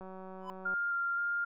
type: click train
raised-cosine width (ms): 1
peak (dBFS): -34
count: 138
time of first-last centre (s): 0.01-0.739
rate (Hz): 188
type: tone with exponential growth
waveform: triangle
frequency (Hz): 1001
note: B5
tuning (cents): +23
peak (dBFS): -33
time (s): 0.38-0.5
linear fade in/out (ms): 0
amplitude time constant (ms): 25
type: tone with vibrato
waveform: sine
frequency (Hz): 1396.9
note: F6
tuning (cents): 0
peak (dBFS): -30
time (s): 0.65-1.45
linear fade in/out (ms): 10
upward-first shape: square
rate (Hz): 1.9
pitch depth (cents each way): 9
effects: none